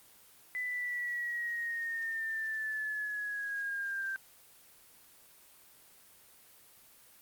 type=linear sweep; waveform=sine; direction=down; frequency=2003 to 1568 Hz; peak=-33 dBFS; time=0.55-4.16 s; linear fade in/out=0 ms; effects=white hiss -59 dBFS RMS until 7.21 s + Opus 24 kbps